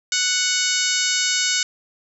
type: harmonic tone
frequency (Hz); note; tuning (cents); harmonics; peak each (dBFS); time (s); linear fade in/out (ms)
740; F#5; 0; 2 / 3 / 4 / 5 / 6 / 7 / 8 / 9 / 10; -27 / -27 / -27 / -27 / -27 / -27 / -27 / -27 / -27; 0.12-1.63; 2
effects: none